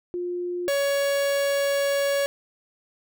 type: tone pair in turn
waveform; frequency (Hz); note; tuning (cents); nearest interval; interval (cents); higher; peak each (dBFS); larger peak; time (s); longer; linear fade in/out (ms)
sine / 45% pulse; 354.1 / 560.7; F4 / C#5; +24 / +20; minor sixth; 796; second; -26 / -21; second; 0.14-0.68 / 0.68-2.26; second; 0
effects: none